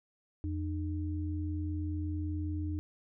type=tone pair together; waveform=sine; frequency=85.48 / 304.2 Hz; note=F2 / D#4; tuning=-37 / -39 cents; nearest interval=octave + minor seventh; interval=2198 cents; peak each=-33 / -38 dBFS; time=0.44-2.79 s; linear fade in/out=0 ms; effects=none